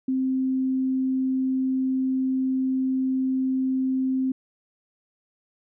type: tone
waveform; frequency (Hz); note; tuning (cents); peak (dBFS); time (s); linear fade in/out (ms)
sine; 261.6; C4; 0; -21; 0.08-4.32; 5
effects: none